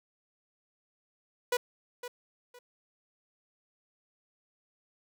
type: tone with echo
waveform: sawtooth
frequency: 490 Hz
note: B4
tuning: 14 cents flat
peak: -22 dBFS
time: 1.52-1.57 s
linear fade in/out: 5 ms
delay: 510 ms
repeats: 2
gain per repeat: -12 dB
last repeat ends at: 2.59 s
effects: none